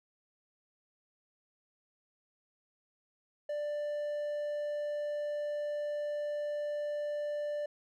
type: tone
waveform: triangle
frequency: 590 Hz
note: D5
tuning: 8 cents sharp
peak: -31 dBFS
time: 3.49-7.66 s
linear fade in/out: 5 ms
effects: none